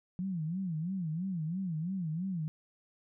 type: tone with vibrato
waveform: sine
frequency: 172.9 Hz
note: F3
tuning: 17 cents flat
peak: -32 dBFS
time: 0.19-2.48 s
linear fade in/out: 0 ms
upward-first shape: sine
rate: 3 Hz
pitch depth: 200 cents each way
effects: none